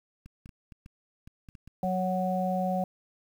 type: clicks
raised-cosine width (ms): 5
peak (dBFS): -35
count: 10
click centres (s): 0.26 / 0.459 / 0.492 / 0.722 / 0.861 / 1.275 / 1.488 / 1.552 / 1.676 / 1.844
type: harmonic tone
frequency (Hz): 185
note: F#3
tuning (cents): 0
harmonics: 1 / 3 / 4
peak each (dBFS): -29 / -32 / -30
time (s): 1.83-2.84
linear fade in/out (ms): 2
effects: 9-bit